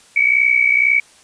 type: tone pair together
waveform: sine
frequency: 2238 / 2300 Hz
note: C#7 / D7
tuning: +16 / -37 cents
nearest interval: unison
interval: 47 cents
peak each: -14 dBFS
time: 0.16-1 s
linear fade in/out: 5 ms
effects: white hiss -48 dBFS RMS until 1.23 s + resampled to 22050 Hz